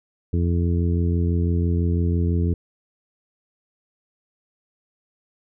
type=harmonic tone; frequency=86 Hz; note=F2; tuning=26 cents flat; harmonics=1 / 2 / 3 / 4 / 5; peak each=-19 / -25 / -29 / -31 / -33 dBFS; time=0.33-2.54 s; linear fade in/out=5 ms; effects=none